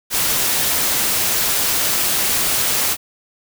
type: noise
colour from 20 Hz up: white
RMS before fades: -18 dBFS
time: 0.1-2.97 s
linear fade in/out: 50 ms
effects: none